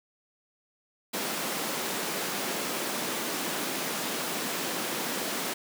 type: high-pass noise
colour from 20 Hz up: pink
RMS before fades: -32 dBFS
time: 1.13-5.54 s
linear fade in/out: 10 ms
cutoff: 200 Hz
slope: 24 dB/octave
effects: none